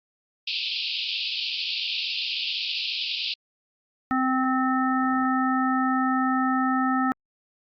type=band-pass noise; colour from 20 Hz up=pink; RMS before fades=-29 dBFS; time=0.47-3.34 s; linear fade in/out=5 ms; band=2500 to 4900 Hz; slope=96 dB/octave
type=harmonic tone; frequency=259.9 Hz; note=C4; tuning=11 cents flat; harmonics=1 / 3 / 5 / 7; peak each=-23 / -28 / -26 / -32 dBFS; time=4.11-7.12 s; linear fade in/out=0 ms
effects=Opus 48 kbps

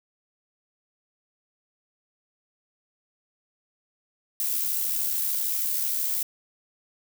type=noise with amplitude modulation; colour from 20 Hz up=violet; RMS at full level=-25 dBFS; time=4.4-6.23 s; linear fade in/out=2 ms; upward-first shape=sine; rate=73.2 Hz; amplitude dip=40%; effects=none

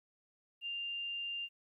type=tone; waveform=sine; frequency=2794 Hz; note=F7; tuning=in tune; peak=-37 dBFS; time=0.61-1.49 s; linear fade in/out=50 ms; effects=13-bit

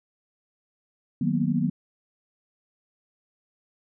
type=chord; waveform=sine; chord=B major seventh; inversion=first; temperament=equal; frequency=155.56 / 185 / 233.1 / 246.9 Hz; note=D#3 / F#3 / A#3 / B3; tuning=0 / 0 / 0 / 0 cents; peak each=-27 dBFS; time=1.21-1.7 s; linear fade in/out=5 ms; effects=none

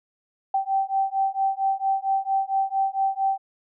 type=beating tone pair; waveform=sine; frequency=775 / 779.4 Hz; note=G5 / G5; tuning=-20 / -10 cents; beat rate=4.4 Hz; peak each=-24 / -24 dBFS; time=0.54-3.38 s; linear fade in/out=5 ms; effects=none

